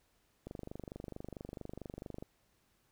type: click train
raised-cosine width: 2 ms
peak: -30 dBFS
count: 44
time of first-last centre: 0.47-2.225 s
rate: 24.5 Hz
effects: pink hiss -74 dBFS RMS until 2.91 s